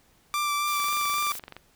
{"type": "tone with vibrato", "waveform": "sawtooth", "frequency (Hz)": 1174.7, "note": "D6", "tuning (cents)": 0, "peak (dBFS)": -21, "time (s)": [0.34, 1.32], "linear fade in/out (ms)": 0, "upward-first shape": "sine", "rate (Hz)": 3.7, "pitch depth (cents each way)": 15}
{"type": "noise", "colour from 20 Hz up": "blue", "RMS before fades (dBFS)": -37, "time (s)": [0.67, 1.39], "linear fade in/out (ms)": 5}
{"type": "click train", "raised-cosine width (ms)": 0.3, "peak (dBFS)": -24, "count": 19, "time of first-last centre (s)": [0.8, 1.566], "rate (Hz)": 23.5}
{"effects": ["pink hiss -62 dBFS RMS until 1.75 s"]}